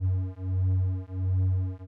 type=beating tone pair; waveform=triangle; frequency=92.5 / 93.9 Hz; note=F#2 / F#2; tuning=0 / +26 cents; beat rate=1.4 Hz; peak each=-25 dBFS; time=0-1.87 s; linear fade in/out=50 ms; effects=none

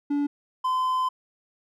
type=tone pair in turn; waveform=triangle; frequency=287.7 / 1025.2 Hz; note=D4 / C6; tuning=-36 / -36 cents; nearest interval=octave + minor seventh; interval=2200 cents; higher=second; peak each=-20 dBFS; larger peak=neither; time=0.1-0.27 / 0.64-1.09 s; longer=second; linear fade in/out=10 ms; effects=none

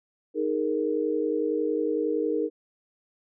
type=chord; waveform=sine; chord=D# suspended fourth; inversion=none; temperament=equal; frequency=311.1 / 415.3 / 466.2 Hz; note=D#4 / G#4 / A#4; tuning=0 / 0 / 0 cents; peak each=-28 / -29 / -27 dBFS; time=0.34-2.5 s; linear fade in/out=50 ms; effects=none

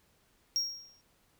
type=tone with exponential decay; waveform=triangle; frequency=5588 Hz; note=F8; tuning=in tune; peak=-24 dBFS; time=0.56-1.01 s; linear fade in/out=0 ms; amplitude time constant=97 ms; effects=pink hiss -69 dBFS RMS until 1.39 s

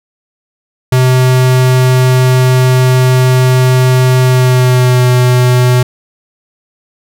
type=tone with pitch glide; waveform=square; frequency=128.1 to 125.03 Hz; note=C3 to B2; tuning=-36 to +22 cents; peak=-6 dBFS; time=0.92-5.83 s; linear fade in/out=5 ms; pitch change=-42 cents; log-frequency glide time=4.23-5.08 s; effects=none

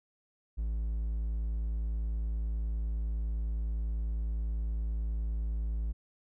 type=tone; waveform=triangle; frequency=54.9 Hz; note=A1; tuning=3 cents flat; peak=-28 dBFS; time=0.57-5.93 s; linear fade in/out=20 ms; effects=none

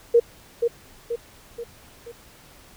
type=tone with echo; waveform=sine; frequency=470 Hz; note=A#4; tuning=14 cents sharp; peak=-11 dBFS; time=0.14-0.2 s; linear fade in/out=10 ms; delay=480 ms; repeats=4; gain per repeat=-6 dB; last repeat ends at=2.12 s; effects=pink hiss -50 dBFS RMS until 2.76 s

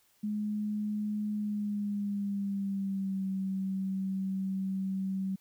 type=tone with pitch glide; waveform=sine; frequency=210 to 191.46 Hz; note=G#3 to G3; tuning=+19 to -41 cents; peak=-30 dBFS; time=0.23-5.36 s; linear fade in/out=10 ms; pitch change=-160 cents; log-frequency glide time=1.34-3.26 s; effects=white hiss -68 dBFS RMS until 5.4 s

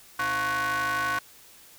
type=ring-modulated tone; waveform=45% pulse; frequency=196 Hz; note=G3; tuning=in tune; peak=-22 dBFS; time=0.19-1.19 s; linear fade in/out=5 ms; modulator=1300 Hz; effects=white hiss -52 dBFS RMS until 1.78 s

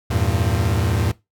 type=chord; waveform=40% pulse; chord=E diminished; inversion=none; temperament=equal with one note detuned; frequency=82.41 / 98 / 114.21 Hz; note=E2 / G2 / Bb2; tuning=0 / 0 / -35 cents; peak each=-21 dBFS; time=0.1-1.12 s; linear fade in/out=10 ms; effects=noise-tail reverb RT60 0.2 s tail -19 dB re dry

